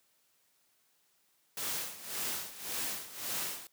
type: noise with tremolo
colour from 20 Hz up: white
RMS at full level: -35 dBFS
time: 1.57-3.67 s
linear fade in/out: 2 ms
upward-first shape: sine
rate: 1.8 Hz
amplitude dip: 80%
effects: white hiss -72 dBFS RMS until 3.72 s + high-pass 100 Hz 12 dB/octave